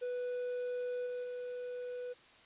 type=tone with level steps; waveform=triangle; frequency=493.9 Hz; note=B4; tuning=in tune; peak=-33 / -35 / -37 dBFS; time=0.01-2.14 s; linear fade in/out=20 ms; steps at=1.06 / 1.23 s; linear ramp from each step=10 ms; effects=white hiss -60 dBFS RMS until 2.45 s + resampled to 8000 Hz